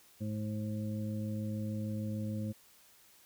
harmonic tone, 106.6 Hz, G#2, 46 cents sharp, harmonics 1 / 2 / 3 / 5, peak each -37 / -37 / -47 / -47 dBFS, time 0.2-2.53 s, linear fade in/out 20 ms, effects white hiss -62 dBFS RMS until 3.25 s

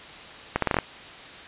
accelerating click train, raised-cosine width 0.5 ms, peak -6 dBFS, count 7, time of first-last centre 0.56-0.787 s, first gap 63 ms, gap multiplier 0.79, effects white hiss -42 dBFS RMS until 1.47 s + resampled to 8000 Hz

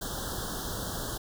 pink band-stop noise, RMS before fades -35 dBFS, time 0.01-1.18 s, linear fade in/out 10 ms, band 1700 to 3100 Hz, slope 96 dB/octave, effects none

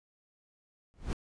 brown noise with exponential growth, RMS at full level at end -26 dBFS, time 0.94-1.13 s, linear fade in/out 0 ms, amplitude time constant 41 ms, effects resampled to 22050 Hz

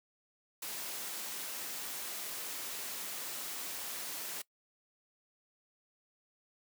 white noise, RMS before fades -41 dBFS, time 0.62-4.42 s, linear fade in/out 5 ms, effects noise-tail reverb RT60 0.1 s tail -21 dB re dry + high-pass 200 Hz 12 dB/octave

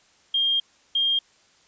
sine tone bursts at uneven times, 3214 Hz, G7, 43 cents sharp, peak -19 dBFS, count 2, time 0.34-0.6 / 0.95-1.19 s, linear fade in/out 5 ms, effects white hiss -59 dBFS RMS until 1.67 s + resampled to 16000 Hz

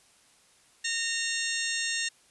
harmonic tone with a mistuned harmonic, 920 Hz, A#5, 23 cents flat, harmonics 2 / 3 / 4 / 5 / 6 / 7 / 8 / 9, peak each -33 / -35 / -36 / -37 / -38 / -38 / -39 / -40 dBFS, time 0.84-2.09 s, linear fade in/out 10 ms, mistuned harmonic 5, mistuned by -120 cents, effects white hiss -61 dBFS RMS until 2.3 s + resampled to 24000 Hz

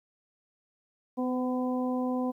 harmonic tone with a mistuned harmonic, 252 Hz, B3, 35 cents sharp, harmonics 1 / 2 / 3 / 4, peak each -28 / -34 / -38 / -40 dBFS, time 1.17-2.32 s, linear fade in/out 20 ms, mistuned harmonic 2, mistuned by +15 cents, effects 11-bit

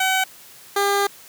15% pulse tone pair in turn, 758 / 401.5 Hz, F#5 / G4, +42 / +41 cents, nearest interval major seventh, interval 1101 cents, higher first, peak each -11 dBFS, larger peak neither, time 0-0.24 / 0.76-1.07 s, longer second, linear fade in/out 5 ms, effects white hiss -45 dBFS RMS until 1.28 s + high-pass 100 Hz 12 dB/octave

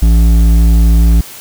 triangle tone with hard clipping, 56.1 Hz, A1, 34 cents sharp, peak -6 dBFS, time 0.02-1.21 s, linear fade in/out 5 ms, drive 13 dB, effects white hiss -31 dBFS RMS until 1.4 s

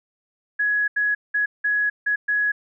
sine tone bursts at uneven times, 1677 Hz, G#6, 16 cents sharp, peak -18 dBFS, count 6, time 0.59-0.88 / 0.96-1.15 / 1.34-1.46 / 1.64-1.9 / 2.06-2.16 / 2.28-2.52 s, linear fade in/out 10 ms, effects none

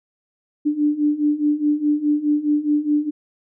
sine beating tone pair, 293.7 / 298.5 Hz, D4 / D4, 0 / +28 cents, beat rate 4.8 Hz, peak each -21 / -18 dBFS, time 0.65-3.11 s, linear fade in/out 20 ms, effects none

